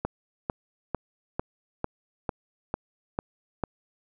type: click train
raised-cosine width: 1 ms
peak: -13 dBFS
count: 9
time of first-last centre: 0.05-3.637 s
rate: 2.23 Hz
effects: none